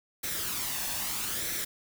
white noise with flanger, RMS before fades -33 dBFS, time 0.23-1.65 s, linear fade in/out 10 ms, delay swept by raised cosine 0.51 to 1.15 ms, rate 0.78 Hz, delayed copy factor +0.5, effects none

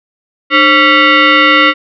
sine tone with frequency modulation, 300 Hz, D4, 37 cents sharp, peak -4 dBFS, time 0.5-1.74 s, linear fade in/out 50 ms, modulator 833 Hz, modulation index 3.2, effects none

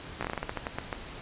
slowing click train, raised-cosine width 0.5 ms, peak -16 dBFS, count 13, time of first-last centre 0.21-0.928 s, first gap 16 ms, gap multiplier 1.22, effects pink hiss -43 dBFS RMS until 1.21 s + resampled to 8000 Hz

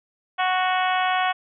harmonic tone, 369.6 Hz, F#4, 2 cents flat, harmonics 2 / 3 / 4 / 5 / 6 / 7 / 8 / 9, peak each -22 / -26 / -28 / -30 / -32 / -33 / -34 / -35 dBFS, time 0.38-1.33 s, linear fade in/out 20 ms, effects none

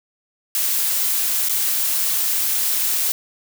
blue noise with dropouts, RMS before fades -20 dBFS, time 0.55-3.12 s, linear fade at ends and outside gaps 1 ms, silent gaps 1.487-1.494 s, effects none

